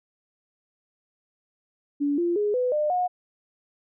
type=tone with pitch steps; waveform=sine; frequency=287.1 / 345.4 / 415.5 / 499.9 / 601.4 / 723.4 Hz; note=D4 / F4 / G#4 / B4 / D5 / F#5; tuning=-39 / -19 / +1 / +21 / +41 / -39 cents; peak=-21 dBFS; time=2-3.08 s; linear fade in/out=20 ms; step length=180 ms; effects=none